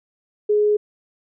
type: tone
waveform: sine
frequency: 418.7 Hz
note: G#4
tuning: 14 cents sharp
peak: -14 dBFS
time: 0.49-0.77 s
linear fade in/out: 10 ms
effects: none